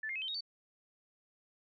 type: tone with pitch steps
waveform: sine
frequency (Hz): 1752 / 2120 / 2565 / 3104 / 3755 / 4544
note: A6 / C7 / E7 / G7 / A#7 / C#8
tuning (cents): -8 / +22 / -48 / -18 / +12 / +42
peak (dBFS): -36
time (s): 0.03-0.408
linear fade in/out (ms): 5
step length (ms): 63
effects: none